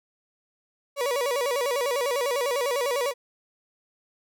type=tone with vibrato; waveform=35% pulse; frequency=523.3 Hz; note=C5; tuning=in tune; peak=-22 dBFS; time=0.96-3.14 s; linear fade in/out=50 ms; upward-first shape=square; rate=10 Hz; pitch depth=130 cents each way; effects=none